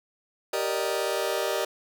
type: chord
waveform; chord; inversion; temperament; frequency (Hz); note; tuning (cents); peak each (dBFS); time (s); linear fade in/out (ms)
sawtooth; Eb major seventh; first; just; 388.9 / 466.7 / 583.4 / 622.3; G4 / Bb4 / D5 / Eb5; -14 / +2 / -12 / 0; -27; 0.53-1.65; 5
effects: none